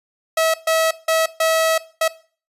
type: tone bursts at uneven times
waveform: sawtooth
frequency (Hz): 646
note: E5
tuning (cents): -35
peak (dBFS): -11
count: 5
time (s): 0.37-0.54 / 0.67-0.91 / 1.08-1.26 / 1.4-1.78 / 2.01-2.08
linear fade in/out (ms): 5
effects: noise-tail reverb RT60 0.4 s tail -18 dB re dry + resampled to 32000 Hz